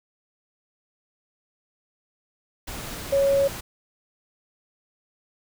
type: tone in noise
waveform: sine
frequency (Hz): 554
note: C#5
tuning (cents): -1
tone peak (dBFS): -17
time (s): 3.12-3.48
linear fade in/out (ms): 10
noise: pink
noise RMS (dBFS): -35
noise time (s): 2.67-3.61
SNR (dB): +15
effects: none